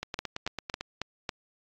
two click trains, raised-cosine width 0.2 ms, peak -13 / -16 dBFS, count 5 / 8, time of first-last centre 0.19-1.292 / 0.03-0.81 s, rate 3.63 / 8.98 Hz, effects low-pass 6000 Hz 12 dB/octave + AAC 48 kbps

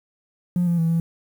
triangle tone with pitch steps, 176.8 / 171.5 / 164.3 / 166.3 Hz, F3 / F3 / E3 / E3, +22 / -31 / -5 / +16 cents, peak -14 dBFS, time 0.56-1 s, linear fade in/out 2 ms, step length 110 ms, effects tanh soft clip ceiling -14 dBFS + 8-bit

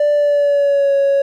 triangle tone with pitch glide, 587.3 to 555.6 Hz, D5 to C#5, 0 to +4 cents, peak -8 dBFS, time 0-1.22 s, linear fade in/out 5 ms, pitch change -96 cents, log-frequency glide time 0.12-0.94 s, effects tanh soft clip ceiling -6 dBFS

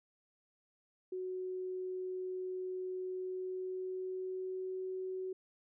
sine tone with pitch glide, 370 to 374.1 Hz, F#4 to F#4, 0 to +19 cents, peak -37 dBFS, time 1.12-5.33 s, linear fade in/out 5 ms, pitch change +19 cents, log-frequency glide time 2.99-4.82 s, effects none

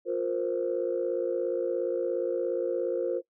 sine chord, F suspended fourth, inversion none, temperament equal with one note detuned, 354.1 / 466.2 / 523.3 Hz, F4 / Bb4 / C5, +24 / 0 / 0 cents, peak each -30 dBFS, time 0.05-3.22 s, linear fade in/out 50 ms, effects noise-tail reverb RT60 0.1 s tail -20 dB re dry + tanh soft clip ceiling -18 dBFS

